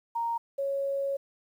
sine tone pair in turn, 930 / 553 Hz, A#5 / C#5, -4 / -4 cents, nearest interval major sixth, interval 900 cents, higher first, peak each -27 dBFS, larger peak neither, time 0.15-0.38 / 0.58-1.17 s, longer second, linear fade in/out 10 ms, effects 10-bit

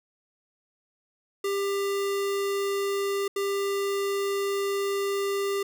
square tone bursts at uneven times, 397.6 Hz, G4, 25 cents sharp, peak -26 dBFS, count 2, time 1.44-3.28 / 3.36-5.63 s, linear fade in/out 5 ms, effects none

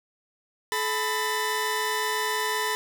sawtooth tone cluster, 430.8 / 996 / 1789 Hz, A4 / B5 / A6, -37 / +14 / +28 cents, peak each -27 / -24 / -27 dBFS, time 0.72-2.75 s, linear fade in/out 0 ms, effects none

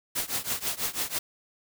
white noise with tremolo, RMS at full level -27 dBFS, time 0.15-1.19 s, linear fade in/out 10 ms, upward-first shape triangle, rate 6.1 Hz, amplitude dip 95%, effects none

